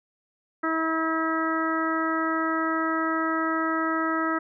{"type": "harmonic tone", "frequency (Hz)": 322.5, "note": "E4", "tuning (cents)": -38, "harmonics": [1, 2, 3, 4, 5, 6], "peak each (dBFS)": [-27, -33, -35, -27, -33, -34], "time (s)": [0.63, 4.39], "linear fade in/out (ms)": 10, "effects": []}